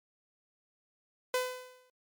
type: tone with exponential decay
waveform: sawtooth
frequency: 505 Hz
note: B4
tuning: 39 cents sharp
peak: -22 dBFS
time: 1.34-1.9 s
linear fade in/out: 2 ms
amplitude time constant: 120 ms
effects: MP3 96 kbps